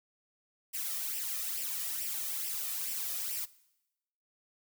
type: noise with flanger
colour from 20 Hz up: blue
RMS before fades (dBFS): -36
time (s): 0.73-3.46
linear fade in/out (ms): 20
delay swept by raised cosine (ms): 0.37 to 1.67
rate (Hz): 2.3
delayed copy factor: +0.65
effects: noise-tail reverb RT60 0.9 s tail -20 dB re dry